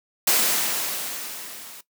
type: noise with level ramp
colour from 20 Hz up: white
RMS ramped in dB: -18 to -42 dBFS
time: 0.27-1.81 s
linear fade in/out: 5 ms
effects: noise-tail reverb RT60 0.1 s tail -17 dB re dry + high-pass 200 Hz 12 dB/octave